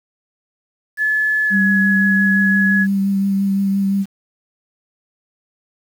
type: tone with pitch glide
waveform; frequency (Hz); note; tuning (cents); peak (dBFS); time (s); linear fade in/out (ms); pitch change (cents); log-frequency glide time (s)
sine; 1721 to 1686.6; A6 to G#6; -39 to +26; -14; 0.97-2.87; 50; -35; 1.45-1.58
type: tone with vibrato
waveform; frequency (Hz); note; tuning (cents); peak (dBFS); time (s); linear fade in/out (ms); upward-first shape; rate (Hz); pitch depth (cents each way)
sine; 196.5; G3; +4; -14; 1.5-4.06; 50; triangle; 5.8; 18
effects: 7-bit